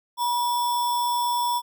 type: tone with sample-and-hold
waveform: sine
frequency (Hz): 966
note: B5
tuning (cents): -39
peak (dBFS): -21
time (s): 0.17-1.62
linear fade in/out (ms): 50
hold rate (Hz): 4410
effects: none